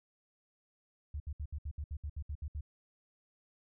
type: tone bursts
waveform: sine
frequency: 73.42 Hz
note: D2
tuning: in tune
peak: -36 dBFS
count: 12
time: 1.14-2.609 s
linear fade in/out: 5 ms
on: 61 ms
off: 67 ms
effects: none